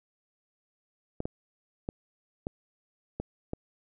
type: clicks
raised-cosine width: 2 ms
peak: -19 dBFS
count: 6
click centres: 1.204 / 1.255 / 1.889 / 2.469 / 3.2 / 3.534 s
effects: none